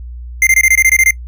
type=tone bursts; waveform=square; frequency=2093 Hz; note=C7; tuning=in tune; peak=-7 dBFS; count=10; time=0.42-1.108 s; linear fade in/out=2 ms; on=49 ms; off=22 ms; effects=noise-tail reverb RT60 0.1 s tail -21 dB re dry + added 60 Hz sine -25 dBFS peak until 1.27 s